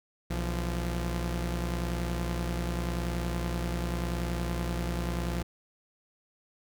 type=tone pair together; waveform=sawtooth; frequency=60.88 / 172.2 Hz; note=B1 / F3; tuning=-24 / -24 cents; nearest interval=octave + tritone; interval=1800 cents; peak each=-27 / -30 dBFS; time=0.3-5.43 s; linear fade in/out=10 ms; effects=none